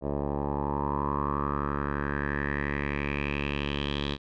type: tone with low-pass filter sweep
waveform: 10% pulse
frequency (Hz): 71.5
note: D2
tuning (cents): -46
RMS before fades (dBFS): -30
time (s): 0.01-4.18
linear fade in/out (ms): 50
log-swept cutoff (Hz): 670 to 3600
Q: 5.7
effects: none